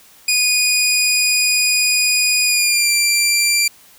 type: tone with pitch glide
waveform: 15% pulse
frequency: 2468 to 2362 Hz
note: D#7 to D7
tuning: -15 to +9 cents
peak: -6 dBFS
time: 0.28-3.68 s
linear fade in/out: 5 ms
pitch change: -76 cents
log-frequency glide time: 2.45-2.91 s
effects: white hiss -47 dBFS RMS until 3.98 s